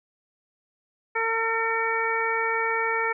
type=harmonic tone; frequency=453 Hz; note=A#4; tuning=50 cents flat; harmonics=1 / 2 / 3 / 4 / 5; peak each=-29 / -29 / -29 / -29 / -29 dBFS; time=1.15-3.13 s; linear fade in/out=10 ms; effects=none